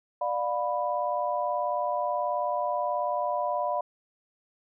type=chord; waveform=sine; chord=B diminished; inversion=first; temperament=just; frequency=592.7 / 711.2 / 987.8 Hz; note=D5 / F5 / B5; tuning=+16 / +31 / 0 cents; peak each=-30 dBFS; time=0.21-3.81 s; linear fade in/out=5 ms; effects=none